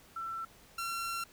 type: tone pair in turn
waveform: sine / sawtooth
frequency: 1341 / 1362.9 Hz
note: E6 / F6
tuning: +29 / -43 cents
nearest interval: unison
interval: 28 cents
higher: second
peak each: -36 / -31 dBFS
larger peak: second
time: 0.16-0.45 / 0.78-1.24 s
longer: second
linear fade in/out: 5 ms
effects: pink hiss -59 dBFS RMS until 1.32 s